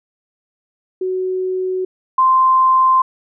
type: tone pair in turn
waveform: sine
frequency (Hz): 371.9 / 1042.5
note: F#4 / C6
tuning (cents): +9 / -7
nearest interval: octave + tritone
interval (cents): 1784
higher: second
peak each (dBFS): -17 / -9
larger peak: second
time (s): 1.01-1.85 / 2.18-3.02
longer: neither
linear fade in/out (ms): 5
effects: none